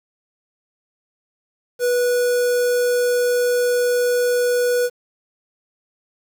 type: tone with notch filter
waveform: square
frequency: 489.1 Hz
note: B4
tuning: 17 cents flat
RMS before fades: -18 dBFS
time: 1.79-4.9 s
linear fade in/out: 50 ms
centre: 2800 Hz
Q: 0.92
effects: 8-bit